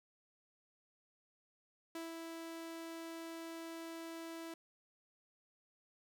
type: tone with ADSR envelope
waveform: sawtooth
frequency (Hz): 329.6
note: E4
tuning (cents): 0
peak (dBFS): -38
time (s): 1.95-4.54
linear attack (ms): 3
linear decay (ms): 160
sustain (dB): -3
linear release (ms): 3
effects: none